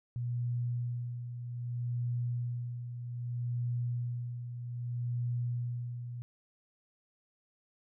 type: tone with tremolo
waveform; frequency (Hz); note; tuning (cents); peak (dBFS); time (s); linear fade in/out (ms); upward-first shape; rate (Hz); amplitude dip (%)
sine; 121; B2; -35; -30; 0.16-6.22; 0; sine; 0.63; 60
effects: none